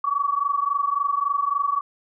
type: tone pair together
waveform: sine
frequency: 1124 / 1147.6 Hz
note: C#6 / D6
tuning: +24 / -40 cents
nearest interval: unison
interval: 36 cents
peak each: -23 dBFS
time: 0.04-1.81 s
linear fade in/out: 5 ms
effects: none